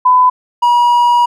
sine / triangle tone pair in turn, 1004 / 962 Hz, B5 / B5, +28 / -46 cents, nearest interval minor second, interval 74 cents, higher first, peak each -5 dBFS, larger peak neither, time 0.05-0.3 / 0.62-1.26 s, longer second, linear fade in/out 10 ms, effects none

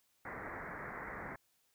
white low-pass noise, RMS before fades -45 dBFS, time 0.25-1.36 s, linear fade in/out 5 ms, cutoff 2100 Hz, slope 96 dB/octave, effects white hiss -75 dBFS RMS until 1.74 s

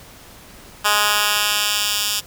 10% pulse tone with high-pass filter sweep, 207.7 Hz, G#3, in tune, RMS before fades -19 dBFS, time 0.84-2.21 s, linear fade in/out 20 ms, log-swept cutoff 1300 to 3900 Hz, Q 0.93, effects pink hiss -43 dBFS RMS until 2.26 s

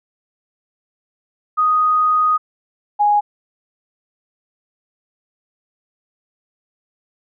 sine tone pair in turn, 1245 / 828.6 Hz, D#6 / G#5, +1 / -4 cents, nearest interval perfect fifth, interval 705 cents, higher first, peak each -12 / -11 dBFS, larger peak second, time 1.57-2.38 / 2.99-3.21 s, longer first, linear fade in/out 20 ms, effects none

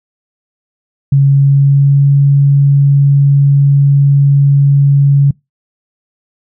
sine tone with pitch glide, 138.7 to 140.47 Hz, C#3 to C#3, +1 to +23 cents, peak -4 dBFS, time 1.12-5.31 s, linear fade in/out 5 ms, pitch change +22 cents, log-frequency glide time 1.24-2.1 s, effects noise-tail reverb RT60 0.2 s tail -25 dB re dry

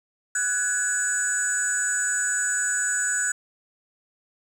sine tone cluster, 1476 / 1666 / 6940 / 7960 Hz, F#6 / G#6 / A8 / B8, -5 / +5 / -25 / +13 cents, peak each -26 / -30 / -27 / -26 dBFS, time 0.35-3.32 s, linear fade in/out 5 ms, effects tanh soft clip ceiling -14 dBFS + 8-bit

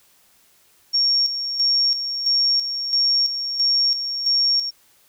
sine tone with tremolo, 5530 Hz, F8, 18 cents flat, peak -15 dBFS, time 0.93-4.71 s, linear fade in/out 20 ms, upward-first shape square, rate 1.5 Hz, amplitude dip 60%, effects white hiss -57 dBFS RMS until 5.08 s

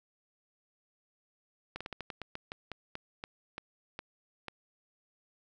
slowing click train, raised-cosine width 0.3 ms, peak -23 dBFS, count 15, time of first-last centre 1.76-4.483 s, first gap 46 ms, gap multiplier 1.2, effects none

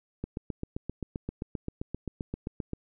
click train, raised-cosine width 3 ms, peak -20 dBFS, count 20, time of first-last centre 0.24-2.733 s, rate 7.62 Hz, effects none

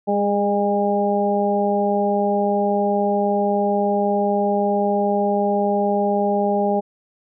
harmonic tone with a mistuned harmonic, 202.8 Hz, G#3, 41 cents flat, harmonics 1 / 2 / 3 / 4, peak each -22 / -22 / -22 / -22 dBFS, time 0.07-6.81 s, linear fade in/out 20 ms, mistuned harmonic 2, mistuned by +16 cents, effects none

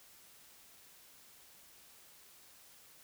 silence, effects white hiss -60 dBFS RMS until 3.03 s

